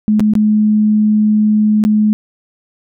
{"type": "tone with dropouts", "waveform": "sine", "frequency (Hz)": 212.8, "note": "G#3", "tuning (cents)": 42, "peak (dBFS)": -8, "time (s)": [0.08, 2.13], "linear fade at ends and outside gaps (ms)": 0, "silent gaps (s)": [[0.196, 0.204], [0.336, 0.353], [1.839, 1.85]], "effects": []}